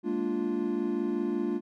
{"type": "chord", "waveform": "triangle", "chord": "Bb dominant seventh", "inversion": "third", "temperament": "equal", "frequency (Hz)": [207.7, 233.1, 293.7, 349.2], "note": ["Ab3", "Bb3", "D4", "F4"], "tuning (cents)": [0, 0, 0, 0], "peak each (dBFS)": [-33, -31, -31, -29], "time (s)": [0.03, 1.61], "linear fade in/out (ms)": 50, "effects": []}